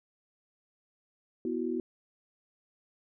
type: chord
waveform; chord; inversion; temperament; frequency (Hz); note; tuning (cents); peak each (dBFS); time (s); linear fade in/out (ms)
sine; B suspended fourth; none; equal with one note detuned; 246.1 / 329.6 / 370; B3 / E4 / F#4; -6 / 0 / 0; -34; 1.45-1.8; 2
effects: none